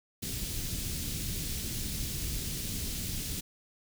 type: band-stop noise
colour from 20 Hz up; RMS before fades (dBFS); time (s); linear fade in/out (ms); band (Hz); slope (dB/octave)
pink; -35; 0.22-3.41; 10; 230 to 3700; 12
effects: none